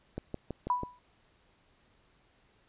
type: click train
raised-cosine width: 2 ms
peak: -22 dBFS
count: 5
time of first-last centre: 0.18-0.834 s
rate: 6.12 Hz
type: tone with exponential decay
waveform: sine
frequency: 987.8 Hz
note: B5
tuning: in tune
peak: -22 dBFS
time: 0.7-0.99 s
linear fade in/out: 1 ms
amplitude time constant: 63 ms
effects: pink hiss -67 dBFS RMS until 2.68 s + resampled to 8000 Hz